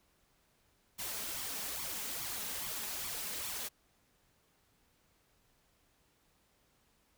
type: noise with flanger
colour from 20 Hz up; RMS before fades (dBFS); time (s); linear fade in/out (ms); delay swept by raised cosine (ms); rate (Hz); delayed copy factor
white; -40; 0.98-3.69; 20; 0.88 to 4.88; 2.4; +0.6
effects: pink hiss -72 dBFS RMS until 7.17 s